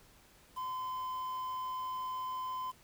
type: tone with quantisation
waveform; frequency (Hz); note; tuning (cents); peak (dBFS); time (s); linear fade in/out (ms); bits
triangle; 1023; C6; -39; -34; 0.56-2.72; 20; 9
effects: pink hiss -62 dBFS RMS until 2.83 s